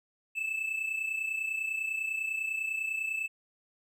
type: tone pair together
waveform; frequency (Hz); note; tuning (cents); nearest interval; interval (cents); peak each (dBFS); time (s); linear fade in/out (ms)
triangle; 2600 / 2630; E7 / E7; -24 / -5; unison; 19; -36 / -30; 0.35-3.28; 20
effects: none